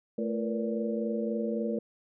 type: tone cluster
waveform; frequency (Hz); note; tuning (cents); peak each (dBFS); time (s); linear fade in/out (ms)
sine; 220.5 / 339.4 / 467.1 / 490.8 / 577; A3 / F4 / A#4 / B4 / D5; +4 / -49 / +3 / -11 / -31; -31 / -38 / -34 / -39 / -37; 0.18-1.79; 5
effects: none